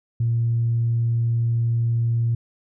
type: tone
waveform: sine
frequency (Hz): 116.54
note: A#2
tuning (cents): 0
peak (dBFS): -17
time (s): 0.2-2.35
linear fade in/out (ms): 5
effects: tanh soft clip ceiling -13 dBFS